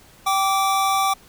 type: tone pair together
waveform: square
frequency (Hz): 777.5 / 1165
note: G5 / D6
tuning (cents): -14 / -14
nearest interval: perfect fifth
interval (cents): 700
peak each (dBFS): -21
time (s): 0.26-1.14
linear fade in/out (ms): 10
effects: pink hiss -50 dBFS RMS until 1.28 s